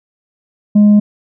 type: tone with tanh clipping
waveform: triangle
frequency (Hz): 207.7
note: G#3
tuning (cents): 0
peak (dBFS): -5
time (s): 0.75-1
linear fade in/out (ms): 10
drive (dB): 7
effects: none